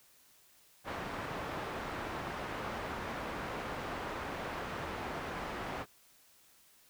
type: low-pass noise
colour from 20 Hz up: white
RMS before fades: -40 dBFS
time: 0.84-5.86 s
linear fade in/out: 50 ms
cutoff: 1300 Hz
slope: 12 dB/octave
effects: white hiss -64 dBFS RMS until 6.89 s